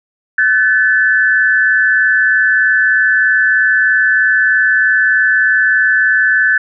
sine tone pair together, 1513.8 / 1737 Hz, F#6 / A6, +39 / -23 cents, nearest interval major second, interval 238 cents, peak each -11 dBFS, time 0.38-6.58 s, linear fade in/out 5 ms, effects none

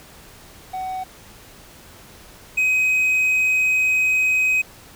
triangle tone pair in turn, 750 / 2523 Hz, F#5 / D#7, +23 / +23 cents, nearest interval octave + major sixth, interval 2100 cents, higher second, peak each -23 / -14 dBFS, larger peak second, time 0.73-1.04 / 2.57-4.62 s, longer second, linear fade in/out 10 ms, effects pink hiss -45 dBFS RMS until 4.95 s

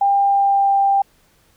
sine tone with pitch glide, 798 to 791.1 Hz, G5 to G5, +31 to +16 cents, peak -12 dBFS, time 0.01-1.02 s, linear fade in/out 5 ms, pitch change -15 cents, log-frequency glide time 0.16-0.76 s, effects pink hiss -57 dBFS RMS until 1.56 s

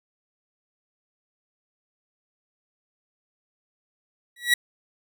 30% pulse tone with exponential growth, 1929 Hz, B6, 41 cents flat, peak -10 dBFS, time 4.36-4.54 s, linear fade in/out 5 ms, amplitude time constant 37 ms, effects none

